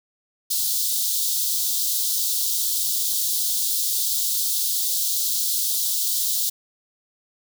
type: high-pass noise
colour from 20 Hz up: white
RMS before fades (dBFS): -23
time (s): 0.5-6.5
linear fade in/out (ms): 10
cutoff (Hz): 3500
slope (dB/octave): 48
effects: none